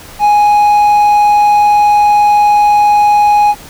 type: tone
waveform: triangle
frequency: 830.6 Hz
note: G#5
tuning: in tune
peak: -3 dBFS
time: 0.19-3.55 s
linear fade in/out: 50 ms
effects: pink hiss -33 dBFS RMS until 3.69 s